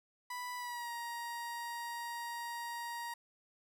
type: tone with pitch glide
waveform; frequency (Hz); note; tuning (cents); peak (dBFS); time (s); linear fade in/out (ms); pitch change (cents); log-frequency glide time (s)
30% pulse; 987.8 to 942.6; B5 to A#5; 0 to +19; -37; 0.3-3.14; 5; -81; 0.57-0.91
effects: none